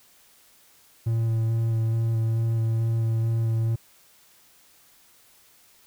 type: tone with vibrato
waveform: triangle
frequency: 113.4 Hz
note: A#2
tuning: 47 cents flat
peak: -19 dBFS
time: 1.06-3.76 s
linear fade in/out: 10 ms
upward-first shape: square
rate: 2.3 Hz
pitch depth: 10 cents each way
effects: white hiss -57 dBFS RMS until 5.86 s